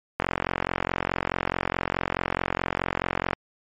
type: click train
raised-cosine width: 0.5 ms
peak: -8 dBFS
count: 141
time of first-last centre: 0.2-3.332 s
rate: 44.7 Hz
effects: MP3 48 kbps